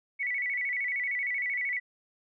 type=tone with vibrato; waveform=sine; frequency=2093 Hz; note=C7; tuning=in tune; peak=-28 dBFS; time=0.19-1.8 s; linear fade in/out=20 ms; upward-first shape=square; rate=13 Hz; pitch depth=100 cents each way; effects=none